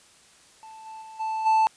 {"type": "tone with level steps", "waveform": "triangle", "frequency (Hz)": 880, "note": "A5", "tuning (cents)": 0, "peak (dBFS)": [-40, -36, -39, -24, -15], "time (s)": [0.63, 1.67], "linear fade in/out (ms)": 0, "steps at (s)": [0.85, 1.01, 1.19, 1.45], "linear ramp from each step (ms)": 20, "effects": ["white hiss -55 dBFS RMS until 1.76 s", "resampled to 22050 Hz"]}